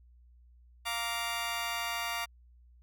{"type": "chord", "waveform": "15% pulse", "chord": "Bb major", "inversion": "second", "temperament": "just", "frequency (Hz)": [699.2, 932.3, 1165.4], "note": ["F5", "Bb5", "D6"], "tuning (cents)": [2, 0, -14], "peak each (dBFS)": -31, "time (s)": [0.85, 2.26], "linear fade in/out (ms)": 20, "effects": ["added 60 Hz sine -56 dBFS peak until 2.82 s"]}